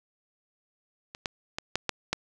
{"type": "clicks", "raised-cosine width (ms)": 0.2, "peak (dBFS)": [-23, -12, -14, -8, -9, -9], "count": 6, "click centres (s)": [1.149, 1.258, 1.585, 1.756, 1.893, 2.13], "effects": []}